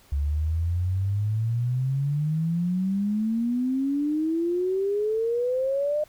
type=exponential sweep; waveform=sine; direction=up; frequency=69.3 to 611 Hz; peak=-22 dBFS; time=0.12-6.04 s; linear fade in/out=5 ms; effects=pink hiss -56 dBFS RMS until 6.08 s